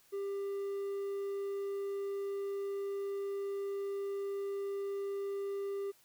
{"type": "tone", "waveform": "triangle", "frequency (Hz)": 397.3, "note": "G4", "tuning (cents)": 23, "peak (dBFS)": -33, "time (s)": [0.12, 5.92], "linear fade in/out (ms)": 20, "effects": ["white hiss -66 dBFS RMS until 6.04 s"]}